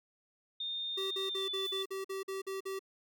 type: tone with pitch glide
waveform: sine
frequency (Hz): 3643 to 3495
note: A#7 to A7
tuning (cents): -41 to -12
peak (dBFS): -35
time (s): 0.6-1.83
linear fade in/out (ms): 5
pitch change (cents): -71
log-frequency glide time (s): 1.25-1.5
type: tone bursts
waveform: square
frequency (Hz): 385.8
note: G4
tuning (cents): -28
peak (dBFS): -37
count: 10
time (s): 0.97-2.793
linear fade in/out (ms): 10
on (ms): 140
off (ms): 47
type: noise with exponential decay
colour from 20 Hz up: blue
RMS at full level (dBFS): -48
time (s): 1.65-1.87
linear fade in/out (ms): 5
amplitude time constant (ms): 46
effects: none